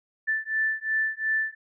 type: beating tone pair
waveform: sine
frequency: 1760 / 1762.8 Hz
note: A6 / A6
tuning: 0 / +3 cents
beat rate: 2.8 Hz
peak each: -27 dBFS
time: 0.27-1.55 s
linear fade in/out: 20 ms
effects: none